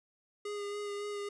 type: tone with vibrato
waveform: square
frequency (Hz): 410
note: G#4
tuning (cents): -22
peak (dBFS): -37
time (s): 0.45-1.29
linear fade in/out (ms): 5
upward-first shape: sine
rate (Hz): 3.6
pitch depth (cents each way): 18
effects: resampled to 22050 Hz